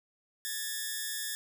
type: tone pair together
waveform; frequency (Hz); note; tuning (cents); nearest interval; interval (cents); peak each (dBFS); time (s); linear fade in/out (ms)
5% pulse; 1681.9 / 1800; G#6 / A6; +21 / +39; minor second; 118; -26; 0.45-1.35; 0
effects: none